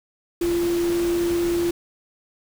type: tone in noise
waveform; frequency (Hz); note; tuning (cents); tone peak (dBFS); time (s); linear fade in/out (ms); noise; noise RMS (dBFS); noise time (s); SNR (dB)
sine; 343.9; F4; -27; -19; 0.41-1.71; 5; pink; -33; 0.41-1.71; +11
effects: none